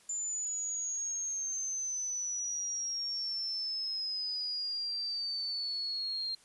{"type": "exponential sweep", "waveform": "sine", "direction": "down", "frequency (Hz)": [7130, 4186], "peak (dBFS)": -33, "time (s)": [0.09, 6.35], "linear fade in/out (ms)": 5, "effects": ["white hiss -62 dBFS RMS until 6.44 s", "resampled to 24000 Hz"]}